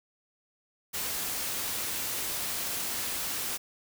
white noise, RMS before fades -33 dBFS, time 0.93-3.58 s, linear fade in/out 20 ms, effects none

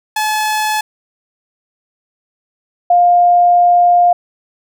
sawtooth / sine tone pair in turn, 858 / 704.7 Hz, A5 / F5, -44 / +15 cents, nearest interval minor third, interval 341 cents, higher first, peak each -10 / -6 dBFS, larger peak second, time 0.16-0.81 / 2.9-4.13 s, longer second, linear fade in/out 5 ms, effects none

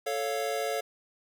square chord, A augmented, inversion none, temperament equal, 440 / 554.4 / 698.5 Hz, A4 / C#5 / E#5, 0 / 0 / 0 cents, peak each -34 dBFS, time 0.06-0.81 s, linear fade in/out 10 ms, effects none

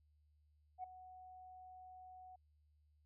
sine tone with ADSR envelope, 740 Hz, F#5, in tune, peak -40 dBFS, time 0.78-2.36 s, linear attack 57 ms, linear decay 7 ms, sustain -14 dB, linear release 7 ms, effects tanh soft clip ceiling -36 dBFS + added 75 Hz sine -70 dBFS peak until 3.05 s

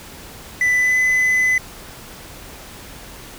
triangle tone with pitch glide, 1991 to 2013 Hz, B6 to B6, +14 to +33 cents, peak -12 dBFS, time 0.61-1.58 s, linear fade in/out 2 ms, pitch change +19 cents, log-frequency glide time 0.75-0.99 s, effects pink hiss -38 dBFS RMS until 3.38 s

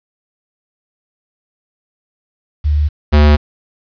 sine / square tone pair in turn, 74.3 / 74.3 Hz, D2 / D2, +21 / +21 cents, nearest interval unison, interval 0 cents, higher neither, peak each -10 / -6 dBFS, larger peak second, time 2.64-2.89 / 3.12-3.37 s, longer neither, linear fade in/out 20 ms, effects resampled to 11025 Hz + 7-bit

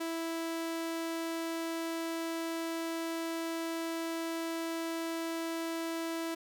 sawtooth tone, 329.6 Hz, E4, in tune, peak -30 dBFS, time 0-6.35 s, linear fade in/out 10 ms, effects none

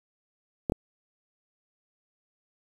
clicks, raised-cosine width 2 ms, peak -13 dBFS, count 2, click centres 0.698 / 0.721 s, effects 7-bit

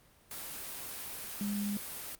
sine tone in noise, 204.7 Hz, G#3, 25 cents flat, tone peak -32 dBFS, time 1.41-1.77 s, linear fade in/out 0 ms, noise white, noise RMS -42 dBFS, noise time 0.31-2.15 s, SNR +7 dB, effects pink hiss -63 dBFS RMS until 2.19 s + Opus 32 kbps

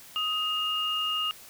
sine tone pair together, 1255 / 2837 Hz, D#6 / F7, +15 / +27 cents, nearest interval octave + major second, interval 1412 cents, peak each -32 / -27 dBFS, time 0.16-1.31 s, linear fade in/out 0 ms, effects white hiss -49 dBFS RMS until 1.49 s

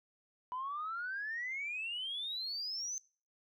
sine exponential sweep, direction up, 987.8 to 6272 Hz, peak -36 dBFS, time 0.52-2.98 s, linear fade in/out 0 ms, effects noise-tail reverb RT60 0.4 s tail -23 dB re dry + tanh soft clip ceiling -32 dBFS

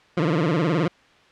20% pulse tone with vibrato, 161.6 Hz, E3, 34 cents flat, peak -14 dBFS, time 0.17-0.88 s, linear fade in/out 5 ms, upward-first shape sine, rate 19 Hz, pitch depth 190 cents each way, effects white hiss -54 dBFS RMS until 1.31 s + low-pass 3000 Hz 12 dB/octave

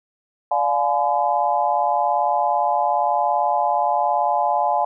sine chord, D diminished seventh, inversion none, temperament just, 587.3 / 704.8 / 845.8 / 1014.9 Hz, D5 / F5 / Ab5 / Cb6, 0 / +16 / +31 / +47 cents, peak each -25 / -21 / -20 / -25 dBFS, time 0.51-4.85 s, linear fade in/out 5 ms, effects none

